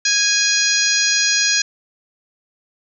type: harmonic tone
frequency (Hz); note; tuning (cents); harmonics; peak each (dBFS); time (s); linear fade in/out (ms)
827; G#5; -8; 2 / 3 / 4 / 5 / 6 / 7 / 8; -21 / -23 / -26 / -22 / -21 / -23 / -20; 0.05-1.62; 5
effects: none